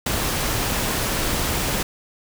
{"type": "noise", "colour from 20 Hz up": "pink", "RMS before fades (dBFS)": -23, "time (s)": [0.06, 1.83], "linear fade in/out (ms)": 5, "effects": []}